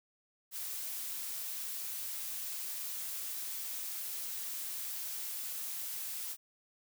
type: noise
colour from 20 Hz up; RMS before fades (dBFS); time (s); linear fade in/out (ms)
blue; -40; 0.51-6.37; 50
effects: none